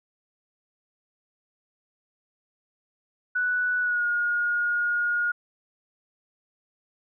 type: tone with pitch glide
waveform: sine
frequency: 1480 to 1432.9 Hz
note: F#6 to F6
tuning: 0 to +44 cents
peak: -22 dBFS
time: 3.35-5.32 s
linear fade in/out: 10 ms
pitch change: -56 cents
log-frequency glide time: 3.8-4.06 s
effects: none